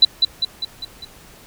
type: tone with echo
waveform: sine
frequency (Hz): 3979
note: B7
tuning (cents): +12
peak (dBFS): -5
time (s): 0.02-0.05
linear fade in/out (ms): 5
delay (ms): 200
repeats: 5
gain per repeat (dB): -5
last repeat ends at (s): 1.05
effects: pink hiss -45 dBFS RMS until 1.46 s